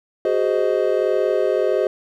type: chord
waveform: triangle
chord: Ab dominant seventh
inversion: third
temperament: just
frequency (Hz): 373.8 / 415.3 / 519.1 / 623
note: Gb4 / Ab4 / C5 / Eb5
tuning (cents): +18 / 0 / -14 / +2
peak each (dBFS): -20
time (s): 0.25-1.87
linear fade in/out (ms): 2
effects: none